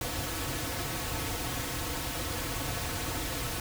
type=noise with comb filter; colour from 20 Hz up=pink; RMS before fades=-34 dBFS; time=0.01-3.6 s; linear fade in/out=2 ms; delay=5 ms; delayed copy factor=-0.75; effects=none